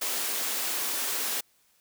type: high-pass noise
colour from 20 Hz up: white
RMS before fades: -30 dBFS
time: 0.01-1.41 s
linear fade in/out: 10 ms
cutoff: 250 Hz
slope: 24 dB/octave
effects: white hiss -66 dBFS RMS until 1.8 s